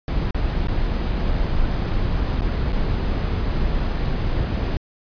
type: noise with dropouts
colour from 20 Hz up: brown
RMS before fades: -21 dBFS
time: 0.08-4.77 s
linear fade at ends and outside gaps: 1 ms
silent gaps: 0.308-0.345 / 0.672-0.683 / 2.409-2.419 / 2.722-2.728 s
effects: resampled to 11025 Hz